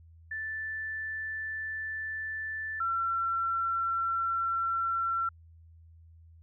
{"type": "tone pair in turn", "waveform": "sine", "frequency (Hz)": [1760, 1354.6], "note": ["A6", "E6"], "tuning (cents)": [0, 47], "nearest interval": "perfect fourth", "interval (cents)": 453, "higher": "first", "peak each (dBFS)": [-33, -27], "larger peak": "second", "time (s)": [[0.31, 2.8], [2.8, 5.29]], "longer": "neither", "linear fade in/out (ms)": 5, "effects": ["added 82 Hz sine -52 dBFS peak until 6.42 s"]}